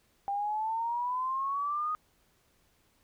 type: exponential sweep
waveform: sine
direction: up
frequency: 793 to 1250 Hz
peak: -29 dBFS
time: 0.28-1.95 s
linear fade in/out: 0 ms
effects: pink hiss -69 dBFS RMS until 3.03 s